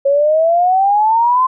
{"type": "exponential sweep", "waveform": "sine", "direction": "up", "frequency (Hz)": [547, 1046.5], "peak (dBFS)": -9, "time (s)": [0.05, 1.47], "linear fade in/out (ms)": 10, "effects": []}